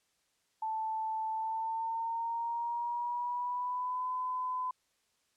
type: tone with pitch glide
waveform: sine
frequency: 880 to 1010.9 Hz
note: A5 to B5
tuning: 0 to +40 cents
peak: -32 dBFS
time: 0.62-4.71 s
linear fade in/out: 5 ms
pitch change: +240 cents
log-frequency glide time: 1.31-4.08 s
effects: white hiss -75 dBFS RMS until 5.36 s + low-pass 9000 Hz 12 dB/octave